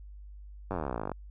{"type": "slowing click train", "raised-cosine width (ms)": 1, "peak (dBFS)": -19, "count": 28, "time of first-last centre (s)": [0.71, 1.117], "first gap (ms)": 10, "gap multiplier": 1.03, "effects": ["added 50 Hz sine -44 dBFS peak until 1.3 s"]}